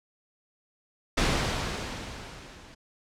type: noise with level ramp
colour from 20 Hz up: pink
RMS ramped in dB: -23 to -50 dBFS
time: 1.17-2.75 s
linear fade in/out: 10 ms
effects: low-pass 6000 Hz 12 dB/octave